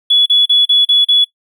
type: tone bursts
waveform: triangle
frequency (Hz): 3400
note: G#7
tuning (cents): +40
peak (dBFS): -3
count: 6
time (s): 0.1-1.245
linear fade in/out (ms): 10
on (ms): 160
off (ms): 37
effects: noise-tail reverb RT60 0.1 s tail -23 dB re dry + tanh soft clip ceiling -5 dBFS